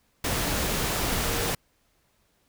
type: tone in noise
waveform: sine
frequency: 466.2 Hz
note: A#4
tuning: in tune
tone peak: -35 dBFS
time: 1.24-1.51 s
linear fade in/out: 5 ms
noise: pink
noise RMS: -27 dBFS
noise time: 0.24-1.55 s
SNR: -11 dB
effects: pink hiss -68 dBFS RMS until 2.48 s